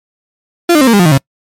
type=tone with pitch steps; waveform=35% pulse; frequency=344.6 / 301.7 / 264.2 / 231.3 / 202.5 / 177.35 / 155.29 / 135.97 Hz; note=F4 / D4 / C4 / A#3 / G#3 / F3 / D#3 / C#3; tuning=-23 / +47 / +17 / -13 / -43 / +27 / -3 / -33 cents; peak=-3 dBFS; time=0.69-1.178 s; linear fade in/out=5 ms; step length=61 ms; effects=noise-tail reverb RT60 0.1 s tail -26 dB re dry + MP3 64 kbps